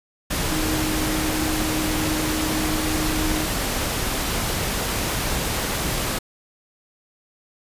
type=tone in noise; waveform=sine; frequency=311.1 Hz; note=D#4; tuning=in tune; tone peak=-25 dBFS; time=0.51-3.46 s; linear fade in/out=10 ms; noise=pink; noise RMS=-24 dBFS; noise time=0.3-6.19 s; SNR=-4 dB; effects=resampled to 32000 Hz